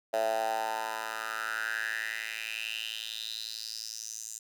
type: tone with high-pass filter sweep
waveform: 10% pulse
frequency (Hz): 111.1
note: A2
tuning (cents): +17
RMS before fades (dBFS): -35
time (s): 0.13-4.39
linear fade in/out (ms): 10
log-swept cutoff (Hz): 630 to 7100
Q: 5.7
effects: none